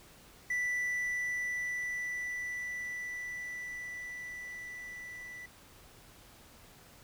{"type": "tone with level ramp", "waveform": "triangle", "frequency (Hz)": 1974, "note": "B6", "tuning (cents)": -1, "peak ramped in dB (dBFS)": [-28, -42], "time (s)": [0.5, 5.46], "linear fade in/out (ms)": 5, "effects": ["pink hiss -57 dBFS RMS until 7.03 s"]}